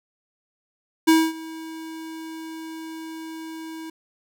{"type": "tone with ADSR envelope", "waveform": "square", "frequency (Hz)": 321.8, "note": "E4", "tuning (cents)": -42, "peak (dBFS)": -12, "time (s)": [1.07, 3.9], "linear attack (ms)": 16, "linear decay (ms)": 240, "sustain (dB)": -22, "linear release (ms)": 4, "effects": []}